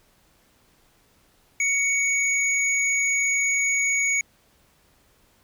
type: tone pair together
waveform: sine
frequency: 2233 / 6728 Hz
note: C#7 / G#8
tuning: +12 / +22 cents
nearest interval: octave + perfect fifth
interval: 1910 cents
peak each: -20 / -24 dBFS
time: 1.6-4.21 s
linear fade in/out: 2 ms
effects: tanh soft clip ceiling -14 dBFS + pink hiss -61 dBFS RMS until 5.43 s